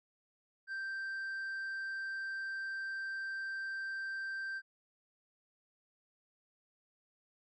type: tone with tanh clipping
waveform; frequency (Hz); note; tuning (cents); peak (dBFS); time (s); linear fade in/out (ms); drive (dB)
sine; 1568; G6; 0; -38; 0.67-4.62; 50; 3
effects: none